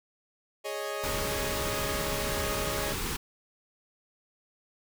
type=chord; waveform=sawtooth; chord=Ab suspended fourth; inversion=none; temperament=equal; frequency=415.3 / 554.4 / 622.3 Hz; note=Ab4 / Db5 / Eb5; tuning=0 / 0 / 0 cents; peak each=-33 dBFS; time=0.64-2.94 s; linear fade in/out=20 ms
type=band-stop noise; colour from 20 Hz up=pink; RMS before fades=-33 dBFS; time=1.03-3.17 s; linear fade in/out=10 ms; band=510 to 790 Hz; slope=96 dB/octave
effects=none